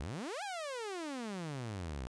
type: exponential two-way sweep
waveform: sawtooth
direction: up then down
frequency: 59.4 to 851 to 59.4 Hz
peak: -35 dBFS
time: 0-2.07 s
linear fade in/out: 0 ms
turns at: 0.43 s
effects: resampled to 22050 Hz